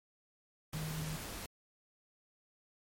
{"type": "tone in noise", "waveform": "sine", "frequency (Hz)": 156.2, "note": "D#3", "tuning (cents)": 7, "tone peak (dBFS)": -38, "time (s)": [0.74, 1.16], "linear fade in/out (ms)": 2, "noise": "pink", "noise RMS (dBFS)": -44, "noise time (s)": [0.73, 1.46], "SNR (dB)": 3, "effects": ["MP3 64 kbps"]}